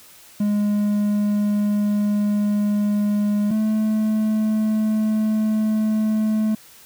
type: tone pair in turn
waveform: triangle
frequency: 207 / 216.3 Hz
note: G#3 / A3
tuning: -5 / -29 cents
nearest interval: minor second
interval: 76 cents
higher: second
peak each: -15 dBFS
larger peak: neither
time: 0.4-3.51 / 3.51-6.55 s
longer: first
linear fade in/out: 5 ms
effects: white hiss -47 dBFS RMS until 6.85 s